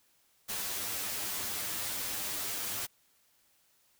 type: noise with comb filter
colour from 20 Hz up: white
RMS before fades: -36 dBFS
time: 0.48-2.87 s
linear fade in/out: 20 ms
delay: 10 ms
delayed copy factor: +0.6
effects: white hiss -69 dBFS RMS until 3.99 s